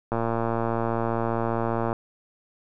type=click train; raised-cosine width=1 ms; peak=-12 dBFS; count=209; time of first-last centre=0.12-1.929 s; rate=115 Hz; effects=none